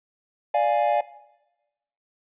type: chord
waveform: triangle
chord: D diminished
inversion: none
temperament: equal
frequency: 587.3 / 698.5 / 830.6 Hz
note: D5 / F5 / Ab5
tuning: 0 / 0 / 0 cents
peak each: -21 dBFS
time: 0.54-1.01 s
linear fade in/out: 5 ms
effects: noise-tail reverb RT60 1.0 s tail -18 dB re dry + resampled to 8000 Hz